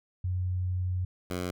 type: tone pair in turn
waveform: sine / 10% pulse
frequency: 91.2 / 89.89 Hz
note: F#2 / F#2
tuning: -24 / -50 cents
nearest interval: unison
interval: 26 cents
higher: first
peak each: -27 / -23 dBFS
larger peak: second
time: 0.24-1.05 / 1.3-1.51 s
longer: first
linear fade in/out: 5 ms
effects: none